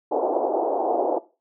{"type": "band-pass noise", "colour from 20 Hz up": "white", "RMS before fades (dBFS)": -23, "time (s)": [0.11, 1.19], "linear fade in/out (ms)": 10, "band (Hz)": [310, 820], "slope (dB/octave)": 48, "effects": ["noise-tail reverb RT60 0.3 s tail -18 dB re dry"]}